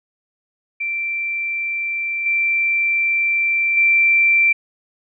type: tone with level steps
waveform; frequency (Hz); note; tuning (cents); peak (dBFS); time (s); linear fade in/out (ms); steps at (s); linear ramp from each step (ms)
sine; 2349; D7; 0; -20 / -15 / -11; 0.8-4.53; 10; 2.26 / 3.77; 2
effects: none